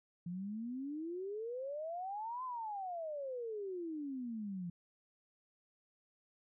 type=exponential two-way sweep; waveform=sine; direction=up then down; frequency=169.4 to 1042 to 169.4 Hz; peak=-39 dBFS; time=0.26-4.7 s; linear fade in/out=5 ms; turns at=2.44 s; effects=none